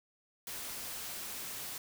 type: noise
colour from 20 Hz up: white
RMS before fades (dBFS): -42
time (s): 0.47-1.78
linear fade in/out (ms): 2
effects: none